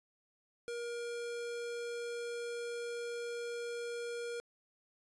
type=tone; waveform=square; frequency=473.7 Hz; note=A#4; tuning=28 cents sharp; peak=-39 dBFS; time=0.68-4.4 s; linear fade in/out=0 ms; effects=resampled to 24000 Hz